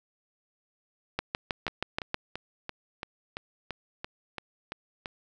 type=two click trains; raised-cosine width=0.3 ms; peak=-19 / -12 dBFS; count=11 / 7; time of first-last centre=1.68-5.058 / 1.19-2.144 s; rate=2.96 / 6.29 Hz; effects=none